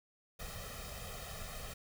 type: noise with comb filter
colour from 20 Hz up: pink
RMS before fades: -45 dBFS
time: 0.39-1.74 s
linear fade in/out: 10 ms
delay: 1.6 ms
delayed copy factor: +1
effects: none